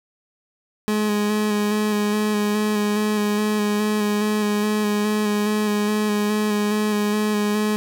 30% pulse tone with vibrato, 210 Hz, G#3, 19 cents sharp, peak -16 dBFS, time 0.88-7.76 s, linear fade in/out 0 ms, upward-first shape square, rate 2.4 Hz, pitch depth 17 cents each way, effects none

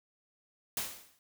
white noise with exponential decay, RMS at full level -32 dBFS, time 0.77-1.19 s, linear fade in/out 2 ms, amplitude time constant 91 ms, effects none

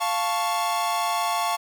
45% pulse chord, F augmented, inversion none, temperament equal, 698.5 / 880 / 1108.7 Hz, F5 / A5 / C#6, 0 / 0 / 0 cents, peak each -27 dBFS, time 0-1.57 s, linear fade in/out 20 ms, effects none

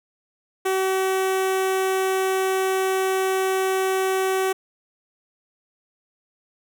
sawtooth tone with notch filter, 380 Hz, F#4, 46 cents sharp, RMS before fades -22 dBFS, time 0.65-4.53 s, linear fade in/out 10 ms, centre 4600 Hz, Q 1.8, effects none

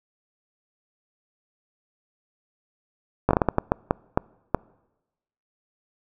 slowing click train, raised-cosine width 1 ms, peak -4 dBFS, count 11, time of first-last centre 3.29-4.547 s, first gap 18 ms, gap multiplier 1.4, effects noise-tail reverb RT60 1.0 s tail -26 dB re dry

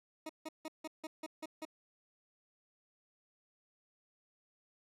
20% pulse tone bursts, 314.3 Hz, D#4, 18 cents sharp, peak -36 dBFS, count 8, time 0.26-1.652 s, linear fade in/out 5 ms, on 34 ms, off 160 ms, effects low-pass 12000 Hz 12 dB/octave

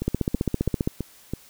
two click trains, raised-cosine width 3 ms, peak -9 / -14 dBFS, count 13 / 5, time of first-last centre 0.08-0.875 / 0.02-1.336 s, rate 15.1 / 3.04 Hz, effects white hiss -52 dBFS RMS until 1.49 s

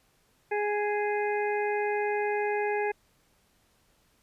harmonic tone, 415.3 Hz, G#4, in tune, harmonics 1 / 2 / 4 / 5 / 6, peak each -28 / -31 / -36 / -38 / -40 dBFS, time 0.51-2.92 s, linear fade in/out 10 ms, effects pink hiss -67 dBFS RMS until 4.22 s + resampled to 32000 Hz

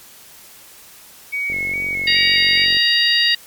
sine tone with vibrato, 2217 Hz, C#7, in tune, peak -19 dBFS, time 1.32-2.66 s, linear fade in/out 20 ms, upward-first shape square, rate 2.4 Hz, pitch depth 27 cents each way
click train, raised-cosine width 2 ms, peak -21 dBFS, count 60, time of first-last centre 1.5-2.769 s, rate 46.5 Hz
harmonic tone, 944 Hz, A#5, 22 cents sharp, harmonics 2 / 3 / 4 / 5, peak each -18 / -18 / -18 / -18 dBFS, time 2.07-3.35 s, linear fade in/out 5 ms
effects white hiss -43 dBFS RMS until 3.46 s + MP3 96 kbps

